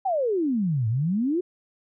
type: exponential two-way sweep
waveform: sine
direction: down then up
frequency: 804 to 106.3 to 375.2 Hz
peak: -21 dBFS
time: 0.05-1.41 s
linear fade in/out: 10 ms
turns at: 0.88 s
effects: none